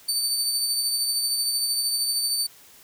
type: tone with tremolo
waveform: 25% pulse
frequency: 4564 Hz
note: C#8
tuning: 50 cents sharp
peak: -16 dBFS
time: 0.08-2.47 s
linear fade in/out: 10 ms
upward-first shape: triangle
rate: 13 Hz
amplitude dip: 40%
effects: white hiss -51 dBFS RMS until 2.83 s